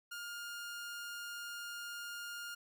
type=tone; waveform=sawtooth; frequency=1413 Hz; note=F6; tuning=20 cents sharp; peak=-39 dBFS; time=0.11-2.55 s; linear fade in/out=10 ms; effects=none